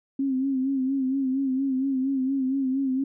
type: tone with vibrato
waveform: sine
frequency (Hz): 266.6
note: C4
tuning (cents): +33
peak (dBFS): -22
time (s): 0.19-3.04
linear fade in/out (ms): 5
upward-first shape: sine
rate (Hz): 4.3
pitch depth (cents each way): 59
effects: none